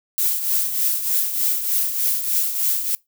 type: noise with tremolo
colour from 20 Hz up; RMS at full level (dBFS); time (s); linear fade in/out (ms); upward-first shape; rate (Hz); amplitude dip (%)
violet; -18; 0.18-2.95; 0; triangle; 3.3; 65
effects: noise-tail reverb RT60 0.2 s tail -24 dB re dry